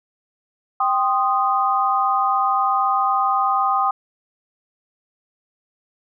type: chord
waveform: sine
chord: C minor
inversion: second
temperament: equal with one note detuned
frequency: 784 / 1046.5 / 1240.2 Hz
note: G5 / C6 / Eb6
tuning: 0 / 0 / -6 cents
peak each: -20 / -23 / -19 dBFS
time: 0.8-3.91 s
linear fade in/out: 5 ms
effects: none